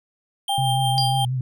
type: tone with tremolo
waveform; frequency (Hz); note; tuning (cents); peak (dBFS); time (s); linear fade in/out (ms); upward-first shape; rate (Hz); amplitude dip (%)
square; 3170; G7; +19; -24; 0.48-1.25; 2; triangle; 5.7; 50
type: tone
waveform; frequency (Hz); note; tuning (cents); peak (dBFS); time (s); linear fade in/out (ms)
sine; 797; G5; +28; -21; 0.49-1.25; 5
type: tone with vibrato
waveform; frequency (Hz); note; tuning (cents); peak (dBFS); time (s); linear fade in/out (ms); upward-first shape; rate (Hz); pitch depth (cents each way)
sine; 126.6; B2; +43; -21; 0.58-1.41; 2; triangle; 5.6; 68
type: tone with exponential decay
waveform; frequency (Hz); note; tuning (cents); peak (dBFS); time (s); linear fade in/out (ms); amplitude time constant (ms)
sine; 4810; D8; +41; -17; 0.98-1.25; 0; 57
effects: none